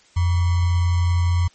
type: tone with sample-and-hold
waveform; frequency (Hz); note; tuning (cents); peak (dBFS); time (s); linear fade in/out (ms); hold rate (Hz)
sine; 87.31; F2; 0; -15; 0.16-1.48; 10; 1050
effects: white hiss -54 dBFS RMS until 1.54 s + MP3 32 kbps